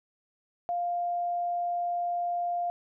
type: tone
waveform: sine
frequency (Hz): 700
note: F5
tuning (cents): +4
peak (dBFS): -27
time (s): 0.69-2.7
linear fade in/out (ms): 0
effects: none